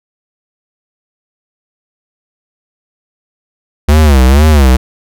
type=tone with vibrato; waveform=square; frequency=70.7 Hz; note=C#2; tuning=35 cents sharp; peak=-4 dBFS; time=3.88-4.77 s; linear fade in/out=10 ms; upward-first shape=sine; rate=2.1 Hz; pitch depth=180 cents each way; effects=none